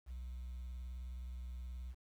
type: tone with vibrato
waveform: sine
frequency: 62 Hz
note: B1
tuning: 7 cents sharp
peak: -40 dBFS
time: 0.06-1.95 s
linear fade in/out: 50 ms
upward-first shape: triangle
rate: 19 Hz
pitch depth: 69 cents each way
effects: tanh soft clip ceiling -42 dBFS + 11-bit